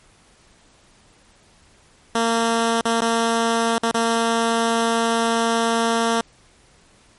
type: tone with dropouts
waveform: 10% pulse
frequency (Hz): 229.6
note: A#3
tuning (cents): -26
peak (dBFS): -9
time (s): 2.15-6.21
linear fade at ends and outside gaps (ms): 2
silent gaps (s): 2.81-2.854 / 3.007-3.018 / 3.782-3.832 / 3.914-3.944
effects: pink hiss -54 dBFS RMS until 7.18 s + MP3 48 kbps